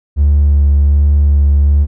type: tone with vibrato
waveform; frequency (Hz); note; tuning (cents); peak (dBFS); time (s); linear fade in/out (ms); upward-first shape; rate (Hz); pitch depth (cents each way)
triangle; 72; D2; -34; -3; 0.16-1.87; 50; sine; 1.3; 17
effects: tanh soft clip ceiling -2 dBFS